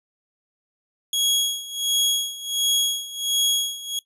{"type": "tone with tremolo", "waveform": "sawtooth", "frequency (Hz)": 3321, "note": "G#7", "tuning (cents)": -1, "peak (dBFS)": -14, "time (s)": [1.13, 3.99], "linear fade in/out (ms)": 2, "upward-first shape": "sine", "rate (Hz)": 1.4, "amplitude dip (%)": 85, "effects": ["noise-tail reverb RT60 0.1 s tail -19 dB re dry", "resampled to 32000 Hz"]}